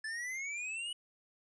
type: exponential sweep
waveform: square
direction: up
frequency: 1731 to 2960 Hz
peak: -38 dBFS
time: 0.04-0.93 s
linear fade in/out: 5 ms
effects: resampled to 22050 Hz + 13-bit